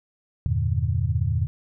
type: chord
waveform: sine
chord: E half-diminished seventh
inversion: none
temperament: equal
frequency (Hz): 82.41 / 98 / 116.54 / 146.83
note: E2 / G2 / Bb2 / D3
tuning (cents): 0 / 0 / 0 / 0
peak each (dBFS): -25 / -26 / -25 / -29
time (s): 0.46-1.47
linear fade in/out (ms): 0
effects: none